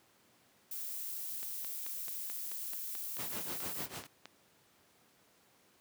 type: noise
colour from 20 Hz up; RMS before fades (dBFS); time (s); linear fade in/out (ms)
violet; -41; 0.71-3.86; 5
type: click train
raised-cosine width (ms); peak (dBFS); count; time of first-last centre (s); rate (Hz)
0.2; -29; 14; 1.43-4.256; 4.6
type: noise with tremolo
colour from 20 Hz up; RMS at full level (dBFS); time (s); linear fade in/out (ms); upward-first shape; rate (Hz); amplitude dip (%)
pink; -40; 3.18-4.07; 10; triangle; 6.7; 90
effects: pink hiss -67 dBFS RMS until 5.8 s + high-pass 150 Hz 12 dB/octave